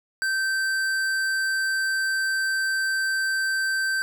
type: tone with hard clipping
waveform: sine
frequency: 1555 Hz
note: G6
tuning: 14 cents flat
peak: -24 dBFS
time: 0.22-4.02 s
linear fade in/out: 0 ms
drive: 13 dB
effects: none